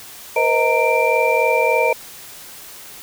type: tone cluster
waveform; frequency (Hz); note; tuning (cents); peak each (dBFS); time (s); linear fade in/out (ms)
sine; 471.6 / 515 / 630 / 920 / 2356; A#4 / C5 / D#5 / A#5 / D7; +20 / -28 / +21 / -23 / +5; -20; 0.36-1.93; 5
effects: white hiss -38 dBFS RMS until 3.02 s